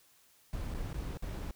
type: noise with dropouts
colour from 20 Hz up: brown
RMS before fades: -38 dBFS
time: 0.53-1.51 s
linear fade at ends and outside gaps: 1 ms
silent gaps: 0.74-0.747 / 0.93-0.942 / 1.173-1.223 s
effects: white hiss -65 dBFS RMS until 1.55 s